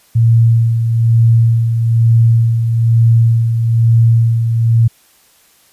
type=tone with tremolo; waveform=sine; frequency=115.1 Hz; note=A#2; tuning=22 cents flat; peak=-5 dBFS; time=0.15-4.88 s; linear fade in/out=10 ms; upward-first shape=sine; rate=1.1 Hz; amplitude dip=50%; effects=white hiss -50 dBFS RMS until 5.72 s + resampled to 32000 Hz